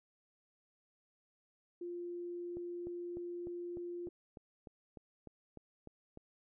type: tone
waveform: sine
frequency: 349.2 Hz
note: F4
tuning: in tune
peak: -40 dBFS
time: 1.81-4.09 s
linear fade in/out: 5 ms
type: click train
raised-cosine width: 2 ms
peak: -36 dBFS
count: 13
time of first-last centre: 2.57-6.174 s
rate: 3.33 Hz
effects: none